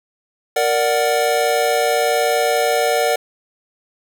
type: chord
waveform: square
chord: Bb augmented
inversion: none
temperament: equal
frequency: 466.2 / 587.3 / 740 Hz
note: Bb4 / D5 / F#5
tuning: 0 / 0 / 0 cents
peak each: -20 dBFS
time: 0.56-3.16 s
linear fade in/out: 5 ms
effects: none